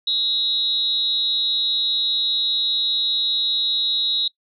sine tone with amplitude modulation, 3825 Hz, A#7, 44 cents sharp, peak -14 dBFS, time 0.07-4.28 s, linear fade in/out 5 ms, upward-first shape sine, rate 295 Hz, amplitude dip 90%, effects noise-tail reverb RT60 0.1 s tail -23 dB re dry

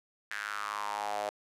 sawtooth tone with high-pass filter sweep, 103.83 Hz, G#2, in tune, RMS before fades -36 dBFS, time 0.31-1.29 s, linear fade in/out 0 ms, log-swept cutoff 1700 to 630 Hz, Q 5, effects low-pass 11000 Hz 12 dB/octave

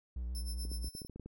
triangle tone with vibrato, 60.5 Hz, B1, 35 cents flat, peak -34 dBFS, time 0.16-0.89 s, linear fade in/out 5 ms, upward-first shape square, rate 7.5 Hz, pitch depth 42 cents each way
20% pulse tone with tremolo, 5310 Hz, E8, 12 cents sharp, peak -37 dBFS, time 0.35-1.07 s, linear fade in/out 0 ms, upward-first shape sine, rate 8.3 Hz, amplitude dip 85%
clicks, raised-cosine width 3 ms, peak -33 dBFS, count 10, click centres 0.652 / 0.716 / 0.845 / 0.951 / 1.018 / 1.049 / 1.097 / 1.16 / 1.197 / 1.26 s
effects none

